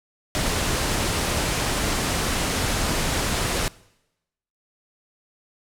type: low-pass noise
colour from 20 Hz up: pink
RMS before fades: -24 dBFS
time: 0.35-3.68 s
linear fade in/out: 0 ms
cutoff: 11000 Hz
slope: 24 dB/octave
effects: noise-tail reverb RT60 0.9 s tail -22 dB re dry